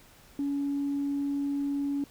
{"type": "tone", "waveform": "sine", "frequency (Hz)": 282.2, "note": "C#4", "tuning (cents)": 31, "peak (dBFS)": -26, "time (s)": [0.39, 2.04], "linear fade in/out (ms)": 2, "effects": ["tanh soft clip ceiling -23 dBFS", "pink hiss -56 dBFS RMS until 2.1 s"]}